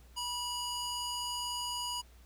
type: tone with band-pass filter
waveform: square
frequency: 973 Hz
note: B5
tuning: 26 cents flat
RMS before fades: -37 dBFS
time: 0.16-2.02 s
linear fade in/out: 20 ms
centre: 5300 Hz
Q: 0.74
effects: added 60 Hz sine -55 dBFS peak until 2.25 s + pink hiss -64 dBFS RMS until 2.25 s